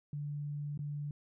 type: tone with dropouts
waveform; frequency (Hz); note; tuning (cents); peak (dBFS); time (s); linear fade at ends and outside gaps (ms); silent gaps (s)
sine; 146.1; D3; -9; -36; 0.13-1.11; 2; 0.776-0.791
effects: none